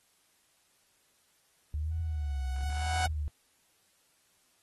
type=tone with vibrato; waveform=sine; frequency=73.42 Hz; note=D2; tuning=in tune; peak=-30 dBFS; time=1.74-3.28 s; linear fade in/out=0 ms; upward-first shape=triangle; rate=1 Hz; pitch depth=210 cents each way
type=tone with exponential growth; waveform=sawtooth; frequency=740 Hz; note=F#5; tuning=in tune; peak=-24 dBFS; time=1.91-3.06 s; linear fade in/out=1 ms; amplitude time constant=250 ms
effects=white hiss -69 dBFS RMS until 4.62 s + AAC 32 kbps

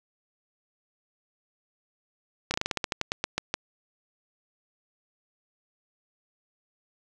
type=slowing click train; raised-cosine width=0.2 ms; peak=-9 dBFS; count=14; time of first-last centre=2.51-3.541 s; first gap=30 ms; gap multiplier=1.15; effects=none

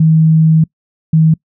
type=tone pair in turn; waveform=sine; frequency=159.3 / 159.3 Hz; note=D#3 / D#3; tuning=+41 / +41 cents; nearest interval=unison; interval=0 cents; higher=neither; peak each=-5 dBFS; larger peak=neither; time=0-0.64 / 1.13-1.34 s; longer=first; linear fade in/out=5 ms; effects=noise-tail reverb RT60 0.1 s tail -25 dB re dry

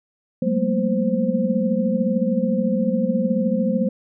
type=tone cluster; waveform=sine; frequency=185.6 / 203.9 / 223.3 / 237.1 / 521 Hz; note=F#3 / G#3 / A3 / A#3 / C5; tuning=+6 / -32 / +26 / +30 / -7 cents; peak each=-24 dBFS; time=0.42-3.89 s; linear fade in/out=5 ms; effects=none

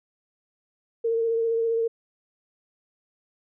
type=tone with vibrato; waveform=sine; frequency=457.2 Hz; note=A#4; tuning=34 cents flat; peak=-21 dBFS; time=1.04-1.88 s; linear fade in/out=10 ms; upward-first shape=triangle; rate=15 Hz; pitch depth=26 cents each way; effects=none

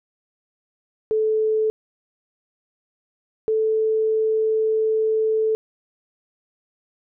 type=tone pair in turn; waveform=sine; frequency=435.5 / 438.5 Hz; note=A4 / A4; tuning=-18 / -6 cents; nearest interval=unison; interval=12 cents; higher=second; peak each=-17 dBFS; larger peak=neither; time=1.11-1.7 / 3.48-5.55 s; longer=second; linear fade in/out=0 ms; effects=none

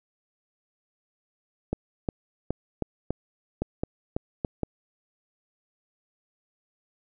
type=clicks; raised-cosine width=2 ms; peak=-13 dBFS; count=10; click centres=1.73 / 2.088 / 2.506 / 2.823 / 3.106 / 3.62 / 3.835 / 4.165 / 4.448 / 4.633 s; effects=none

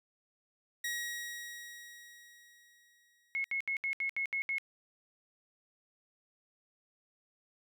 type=tone with exponential decay; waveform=sawtooth; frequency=1900 Hz; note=A#6; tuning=33 cents sharp; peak=-30 dBFS; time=0.84-3.51 s; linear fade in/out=5 ms; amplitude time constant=580 ms
type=tone bursts; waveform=sine; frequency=2177 Hz; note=C#7; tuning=32 cents flat; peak=-31 dBFS; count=8; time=3.35-4.583 s; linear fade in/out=0 ms; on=92 ms; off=71 ms
effects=none

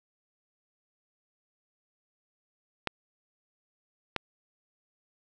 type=clicks; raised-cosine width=0.3 ms; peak=-12 dBFS; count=2; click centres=2.873 / 4.163 s; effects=none

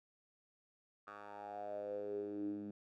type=tone with band-pass filter sweep; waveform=10% pulse; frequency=102.8 Hz; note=G#2; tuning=17 cents flat; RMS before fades=-44 dBFS; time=1.07-2.71 s; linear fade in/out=5 ms; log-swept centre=1200 to 240 Hz; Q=7.5; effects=none

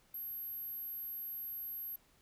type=tone; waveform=sine; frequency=12560 Hz; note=G9; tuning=2 cents sharp; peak=-40 dBFS; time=0.14-1.96 s; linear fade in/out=5 ms; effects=pink hiss -69 dBFS RMS until 2.21 s

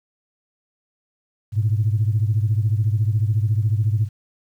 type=beating tone pair; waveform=sine; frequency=104.1 / 118.1 Hz; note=G#2 / A#2; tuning=+5 / +23 cents; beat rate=14 Hz; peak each=-17 / -21 dBFS; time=1.52-4.09 s; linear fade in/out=50 ms; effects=tanh soft clip ceiling -10 dBFS + 9-bit

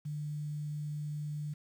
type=tone with quantisation; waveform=sine; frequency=149.2 Hz; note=D3; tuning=28 cents sharp; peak=-35 dBFS; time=0.05-1.54 s; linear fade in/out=10 ms; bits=10; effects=none

